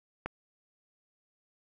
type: click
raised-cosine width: 0.5 ms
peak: -19 dBFS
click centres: 0.26 s
effects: none